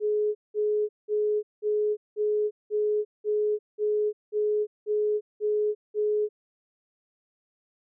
sine tone bursts, 421.7 Hz, G#4, 26 cents sharp, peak -22 dBFS, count 12, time 0-6.29 s, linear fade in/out 50 ms, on 350 ms, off 190 ms, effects none

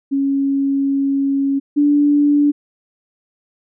sine tone pair in turn, 275.8 / 290.7 Hz, C#4 / D4, -9 / -18 cents, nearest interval minor second, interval 91 cents, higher second, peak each -14 / -10 dBFS, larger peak second, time 0.11-1.6 / 1.76-2.52 s, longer first, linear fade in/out 20 ms, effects none

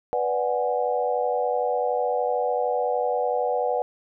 sine chord, G# half-diminished seventh, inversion first, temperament equal, 493.9 / 587.3 / 740 / 830.6 Hz, B4 / D5 / F#5 / G#5, 0 / 0 / 0 / 0 cents, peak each -25 / -28 / -26 / -31 dBFS, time 0.13-3.82 s, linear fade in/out 0 ms, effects none

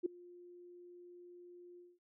sine tone with ADSR envelope, 352.8 Hz, F4, 18 cents sharp, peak -29 dBFS, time 0.03-1.99 s, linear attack 28 ms, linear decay 6 ms, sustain -24 dB, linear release 210 ms, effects none

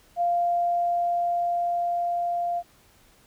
sine tone with level ramp, 696 Hz, F5, 6 cents flat, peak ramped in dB -20 to -24 dBFS, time 0.16-2.63 s, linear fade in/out 50 ms, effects pink hiss -58 dBFS RMS until 3.26 s

